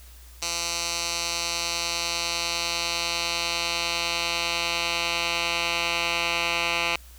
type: tone with band-pass filter sweep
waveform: 10% pulse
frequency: 170 Hz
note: F3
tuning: 46 cents flat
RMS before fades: -27 dBFS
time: 0.42-6.96 s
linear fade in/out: 2 ms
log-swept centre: 5600 to 2700 Hz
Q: 1.5
effects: added 60 Hz sine -45 dBFS peak until 7.18 s + white hiss -52 dBFS RMS until 7.18 s